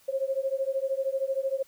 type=beating tone pair; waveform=sine; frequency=531 / 544 Hz; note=C5 / C#5; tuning=+25 / -33 cents; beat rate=13 Hz; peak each=-29 dBFS; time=0.08-1.63 s; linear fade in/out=10 ms; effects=white hiss -60 dBFS RMS until 1.67 s